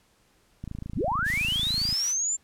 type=click train; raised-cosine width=5 ms; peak=-23 dBFS; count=36; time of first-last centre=0.64-1.927 s; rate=27.2 Hz
type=linear sweep; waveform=sine; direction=up; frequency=74.4 to 7360 Hz; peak=-24 dBFS; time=0.95-2.37 s; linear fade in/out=20 ms
type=high-pass noise; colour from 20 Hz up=white; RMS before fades=-39 dBFS; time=1.24-2.15 s; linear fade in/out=50 ms; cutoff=890 Hz; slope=12 dB/octave
effects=pink hiss -64 dBFS RMS until 2.43 s + low-pass 12000 Hz 12 dB/octave